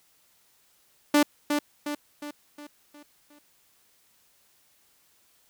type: tone with echo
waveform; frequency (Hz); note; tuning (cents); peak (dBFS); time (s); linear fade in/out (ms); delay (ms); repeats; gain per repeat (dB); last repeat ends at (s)
sawtooth; 293.7; D4; 0; -13; 1.14-1.23; 5; 360; 6; -6; 3.39
effects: white hiss -64 dBFS RMS until 5.49 s